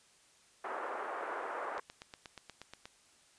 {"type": "band-pass noise", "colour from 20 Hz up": "white", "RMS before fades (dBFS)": -40, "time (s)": [0.64, 1.8], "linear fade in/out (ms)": 5, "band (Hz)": [400, 1400], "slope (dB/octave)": 24}
{"type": "click train", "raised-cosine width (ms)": 0.2, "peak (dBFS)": -29, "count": 10, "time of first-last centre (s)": [1.78, 2.855], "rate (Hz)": 8.37}
{"effects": ["white hiss -65 dBFS RMS until 3.38 s", "resampled to 22050 Hz"]}